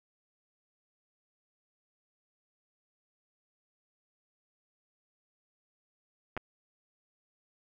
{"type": "clicks", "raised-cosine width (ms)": 0.5, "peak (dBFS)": -21, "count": 2, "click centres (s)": [6.367, 6.375], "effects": []}